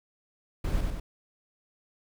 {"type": "noise with echo", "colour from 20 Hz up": "brown", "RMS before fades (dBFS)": -29, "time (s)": [0.64, 0.81], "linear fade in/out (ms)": 5, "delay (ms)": 95, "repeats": 2, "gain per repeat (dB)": -3, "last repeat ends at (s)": 1, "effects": []}